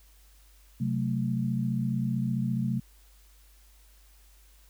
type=chord; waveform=sine; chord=F# diminished; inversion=second; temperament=equal; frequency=130.81 / 185 / 220 Hz; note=C3 / F#3 / A3; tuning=0 / 0 / 0 cents; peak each=-29 / -32 / -30 dBFS; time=0.8-2.8 s; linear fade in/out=10 ms; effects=added 50 Hz sine -55 dBFS peak until 4.69 s + white hiss -62 dBFS RMS until 4.69 s